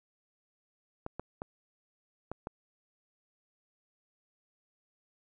clicks, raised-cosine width 1 ms, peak -23 dBFS, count 5, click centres 1.064 / 1.196 / 1.419 / 2.316 / 2.471 s, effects none

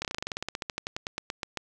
slowing click train, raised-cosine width 0.2 ms, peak -14 dBFS, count 23, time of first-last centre 0.02-1.573 s, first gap 28 ms, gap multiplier 1.08, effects none

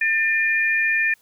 sine tone pair together, 1793 / 2411 Hz, A6 / D7, +32 / +45 cents, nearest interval perfect fourth, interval 513 cents, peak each -19 / -21 dBFS, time 0.01-1.14 s, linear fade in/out 5 ms, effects white hiss -59 dBFS RMS until 1.21 s

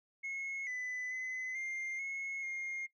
sine tone with pitch steps, 2174 / 2001 / 2028 / 2107 / 2176 / 2129 Hz, C#7 / B6 / B6 / C7 / C#7 / C7, -34 / +22 / +45 / +12 / -33 / +30 cents, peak -35 dBFS, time 0.23-2.87 s, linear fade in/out 20 ms, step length 440 ms, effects noise-tail reverb RT60 0.1 s tail -18 dB re dry + tanh soft clip ceiling -36 dBFS

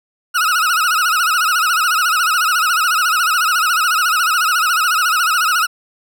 40% pulse tone with vibrato, 1356 Hz, E6, 49 cents sharp, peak -12 dBFS, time 0.34-5.67 s, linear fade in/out 20 ms, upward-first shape sine, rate 14 Hz, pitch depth 140 cents each way, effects none

